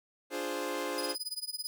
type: chord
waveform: sawtooth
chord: D half-diminished seventh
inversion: none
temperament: equal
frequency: 293.7 / 349.2 / 415.3 / 523.3 Hz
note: D4 / F4 / Ab4 / C5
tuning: 0 / 0 / 0 / 0 cents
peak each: -36 / -36 / -36 / -33 dBFS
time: 0.3-1.16 s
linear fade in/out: 50 ms
type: tone with tremolo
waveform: sawtooth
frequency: 4978 Hz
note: D#8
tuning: in tune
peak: -30 dBFS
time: 0.98-1.67 s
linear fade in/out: 0 ms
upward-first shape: sine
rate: 18 Hz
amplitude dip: 95%
effects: none